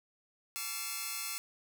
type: tone cluster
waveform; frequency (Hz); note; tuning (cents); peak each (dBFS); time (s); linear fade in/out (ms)
5% pulse; 878 / 1148 / 1364 / 2106 / 2594; A5 / D6 / F6 / C7 / E7; -4 / -40 / -41 / +11 / -28; -39 / -32 / -31 / -32 / -32; 0.56-1.38; 0
effects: none